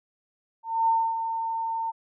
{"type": "tone with ADSR envelope", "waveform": "sine", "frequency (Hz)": 906, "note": "A#5", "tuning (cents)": -50, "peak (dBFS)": -18, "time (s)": [0.63, 1.92], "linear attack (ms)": 250, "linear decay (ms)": 260, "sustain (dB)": -8, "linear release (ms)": 25, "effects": []}